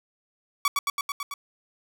sawtooth tone with echo, 1135 Hz, C#6, 41 cents sharp, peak -16 dBFS, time 0.65-0.68 s, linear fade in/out 2 ms, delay 110 ms, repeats 6, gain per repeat -2 dB, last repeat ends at 1.34 s, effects none

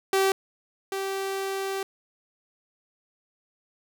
sawtooth tone pair in turn, 386.5 / 388.6 Hz, G4 / G4, -24 / -15 cents, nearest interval unison, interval 9 cents, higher second, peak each -16 / -24 dBFS, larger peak first, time 0.13-0.32 / 0.92-1.83 s, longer second, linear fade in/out 2 ms, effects none

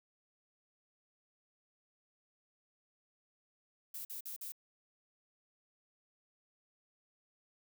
violet noise bursts, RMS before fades -44 dBFS, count 4, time 3.94-4.521 s, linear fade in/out 5 ms, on 110 ms, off 47 ms, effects none

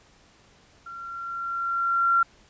sine tone with level ramp, 1372 Hz, F6, 31 cents flat, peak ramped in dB -37 to -16 dBFS, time 0.86-2.23 s, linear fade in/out 5 ms, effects pink hiss -57 dBFS RMS until 2.49 s + resampled to 16000 Hz

